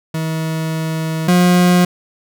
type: tone pair in turn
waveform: 40% pulse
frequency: 160 / 178.51 Hz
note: D#3 / F3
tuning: +49 / +38 cents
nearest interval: major second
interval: 189 cents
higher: second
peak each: -17 / -8 dBFS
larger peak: second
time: 0.14-1.28 / 1.28-1.85 s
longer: first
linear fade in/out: 5 ms
effects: none